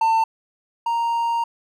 triangle tone pair in turn, 897 / 930.9 Hz, A5 / A#5, +33 / -3 cents, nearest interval minor second, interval 64 cents, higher second, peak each -13 / -17 dBFS, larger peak first, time 0.01-0.24 / 0.86-1.44 s, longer second, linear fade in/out 5 ms, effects none

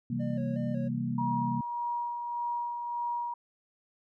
sine chord, C dominant seventh, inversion none, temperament equal with one note detuned, 130.81 / 164.81 / 194.42 / 233.1 Hz, C3 / E3 / G3 / Bb3, 0 / 0 / -14 / 0 cents, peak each -34 / -38 / -37 / -32 dBFS, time 0.1-1.61 s, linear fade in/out 5 ms
triangle tone with vibrato, 574 Hz, D5, 40 cents flat, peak -37 dBFS, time 0.19-0.89 s, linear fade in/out 20 ms, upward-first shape square, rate 2.7 Hz, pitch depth 76 cents each way
sine tone with tremolo, 954 Hz, A#5, 40 cents sharp, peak -29 dBFS, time 1.18-3.34 s, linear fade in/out 5 ms, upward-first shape sine, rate 1.7 Hz, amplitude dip 40%
effects none

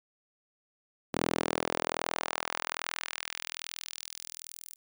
sawtooth tone with high-pass filter sweep, 41.2 Hz, E1, in tune, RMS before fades -36 dBFS, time 1.13-4.76 s, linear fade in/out 20 ms, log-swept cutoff 250 to 9300 Hz, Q 0.99, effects none

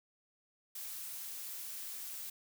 blue noise, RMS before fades -44 dBFS, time 0.75-2.3 s, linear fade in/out 5 ms, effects none

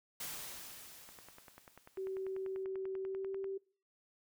white noise with exponential decay, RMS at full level -42 dBFS, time 0.2-2.64 s, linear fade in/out 5 ms, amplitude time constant 530 ms
click train, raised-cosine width 0.5 ms, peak -38 dBFS, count 25, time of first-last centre 1.09-3.443 s, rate 10.2 Hz
sine tone with pitch glide, 382 to 388.2 Hz, G4 to G4, -45 to -17 cents, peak -37 dBFS, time 1.97-3.58 s, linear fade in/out 10 ms, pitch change +28 cents, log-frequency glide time 2.98-3.38 s
effects noise-tail reverb RT60 0.5 s tail -25 dB re dry

